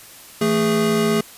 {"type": "tone cluster", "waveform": "square", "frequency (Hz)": [164.8, 221.5, 412.3], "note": ["E3", "A3", "G#4"], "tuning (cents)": [0, 12, -13], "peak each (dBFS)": [-26, -20, -20], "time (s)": [0.41, 1.21], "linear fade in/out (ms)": 5, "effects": ["white hiss -42 dBFS RMS until 1.37 s", "resampled to 32000 Hz"]}